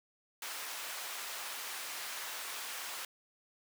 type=high-pass noise; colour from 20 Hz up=pink; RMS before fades=-42 dBFS; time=0.42-3.05 s; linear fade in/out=2 ms; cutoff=1000 Hz; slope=12 dB/octave; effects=none